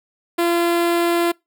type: tone with notch filter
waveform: sawtooth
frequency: 342.5 Hz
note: F4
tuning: 34 cents flat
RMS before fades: -18 dBFS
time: 0.38-1.32 s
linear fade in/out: 10 ms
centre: 6000 Hz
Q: 1.6
effects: noise-tail reverb RT60 0.2 s tail -25 dB re dry